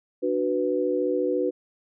sine chord, B minor, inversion first, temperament just, 296.3 / 370.4 / 493.9 Hz, D4 / F#4 / B4, +15 / +2 / 0 cents, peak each -28 / -26 / -25 dBFS, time 0.22-1.51 s, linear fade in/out 20 ms, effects none

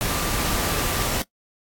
sine tone in noise, 1178 Hz, D6, 5 cents sharp, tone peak -34 dBFS, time 0.08-1.06 s, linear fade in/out 0 ms, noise pink, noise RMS -24 dBFS, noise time 0.01-1.22 s, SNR -13 dB, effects noise-tail reverb RT60 0.1 s tail -19 dB re dry + AAC 64 kbps

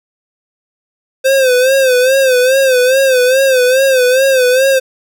square tone with vibrato, 519 Hz, C5, 14 cents flat, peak -8 dBFS, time 1.24-4.8 s, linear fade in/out 20 ms, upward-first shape sine, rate 2.4 Hz, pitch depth 82 cents each way, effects none

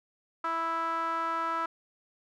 sawtooth tone with band-pass filter, 329.6 Hz, E4, in tune, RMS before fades -31 dBFS, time 0.44-1.66 s, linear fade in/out 5 ms, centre 1200 Hz, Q 9.3, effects none

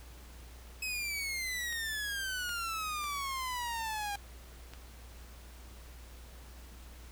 sawtooth exponential sweep, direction down, 2567 to 801 Hz, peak -31 dBFS, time 0.82-4.16 s, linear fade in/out 5 ms
clicks, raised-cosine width 0.2 ms, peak -30 dBFS, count 5, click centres 1.726 / 2.493 / 3.041 / 4.153 / 4.736 s
effects added 60 Hz sine -49 dBFS peak until 7.11 s + pink hiss -56 dBFS RMS until 7.11 s

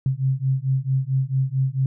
sine beating tone pair, 130.81 / 135.31 Hz, C3 / C#3, 0 / -41 cents, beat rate 4.5 Hz, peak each -22 dBFS, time 0.06-1.86 s, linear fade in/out 2 ms, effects none

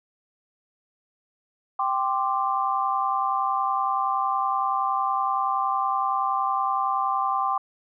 sine chord, G suspended fourth, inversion none, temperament just, 784 / 1045.3 / 1176 Hz, G5 / C6 / D6, 0 / -2 / +2 cents, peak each -26 dBFS, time 1.79-7.58 s, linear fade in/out 5 ms, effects none

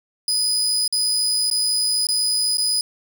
30% pulse tone with dropouts, 4978 Hz, D#8, in tune, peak -15 dBFS, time 0.28-2.81 s, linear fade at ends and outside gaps 2 ms, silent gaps 0.878-0.925 / 1.501-1.512 / 2.069-2.087 / 2.572-2.581 s, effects none

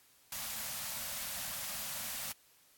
white band-stop noise, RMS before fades -40 dBFS, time 0.32-2.32 s, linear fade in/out 2 ms, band 260 to 520 Hz, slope 96 dB/octave, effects white hiss -65 dBFS RMS until 2.77 s + AAC 64 kbps

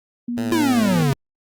sine tone with pitch glide, 239.5 to 245.4 Hz, A#3 to B3, +47 to -11 cents, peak -22 dBFS, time 0.28-1.11 s, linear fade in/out 5 ms, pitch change +42 cents, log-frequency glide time 0.64-0.74 s
10% pulse tone with vibrato, 110 Hz, A2, in tune, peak -19 dBFS, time 0.37-1.03 s, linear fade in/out 5 ms, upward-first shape sine, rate 4.4 Hz, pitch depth 55 cents each way
square exponential sweep, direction down, 349.2 to 132 Hz, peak -17 dBFS, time 0.52-1.13 s, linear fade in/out 0 ms
effects Opus 48 kbps

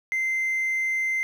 triangle tone, 2078 Hz, C7, 12 cents flat, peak -20 dBFS, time 0.12-1.23 s, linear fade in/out 0 ms, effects tanh soft clip ceiling -18 dBFS + 10-bit

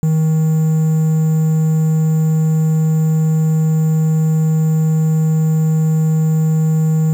triangle tone with quantisation, 157.9 Hz, D#3, 26 cents sharp, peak -9 dBFS, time 0.03-7.13 s, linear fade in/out 0 ms, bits 6, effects none

